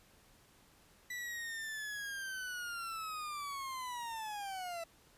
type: linear sweep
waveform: 40% pulse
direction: down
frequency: 1975.5 to 659.3 Hz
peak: -39 dBFS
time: 1.1-4.84 s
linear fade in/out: 5 ms
effects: pink hiss -65 dBFS RMS until 5.17 s + resampled to 32000 Hz